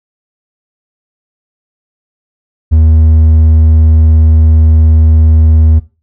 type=tone with hard clipping; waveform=sine; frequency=79.3 Hz; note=D#2; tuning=33 cents sharp; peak=-4 dBFS; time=2.71-5.8 s; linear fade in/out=20 ms; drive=3 dB; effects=noise-tail reverb RT60 0.3 s tail -17 dB re dry